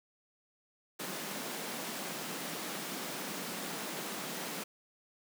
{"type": "high-pass noise", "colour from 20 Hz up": "pink", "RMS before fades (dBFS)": -40, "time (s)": [0.99, 4.64], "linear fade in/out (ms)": 10, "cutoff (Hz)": 160, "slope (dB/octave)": 48, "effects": []}